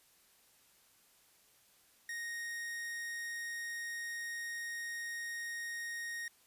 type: tone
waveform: 45% pulse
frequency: 1864.7 Hz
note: A#6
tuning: in tune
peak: -39 dBFS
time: 2.09-6.28 s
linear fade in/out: 2 ms
effects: white hiss -67 dBFS RMS until 6.46 s + resampled to 32000 Hz